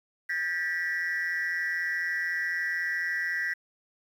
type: tone cluster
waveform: sine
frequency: 1597 / 1771 / 1941 Hz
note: G6 / A6 / B6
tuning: +32 / +11 / -31 cents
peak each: -31 / -33 / -28 dBFS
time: 0.29-3.54 s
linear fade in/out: 10 ms
effects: tanh soft clip ceiling -23 dBFS + 9-bit